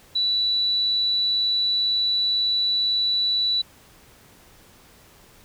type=tone; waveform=sine; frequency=3951 Hz; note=B7; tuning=in tune; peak=-19 dBFS; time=0.15-3.62 s; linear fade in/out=10 ms; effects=pink hiss -52 dBFS RMS until 5.44 s